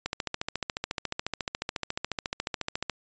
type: click train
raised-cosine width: 0.2 ms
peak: -12 dBFS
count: 41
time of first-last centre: 0.06-2.897 s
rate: 14.1 Hz
effects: resampled to 16000 Hz